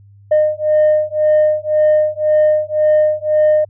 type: beating tone pair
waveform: sine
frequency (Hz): 610 / 611.9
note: D#5 / D#5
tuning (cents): -34 / -29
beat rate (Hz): 1.9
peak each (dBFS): -12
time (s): 0.31-3.65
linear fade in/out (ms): 10
effects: tanh soft clip ceiling -6 dBFS + added 100 Hz sine -41 dBFS peak until 3.69 s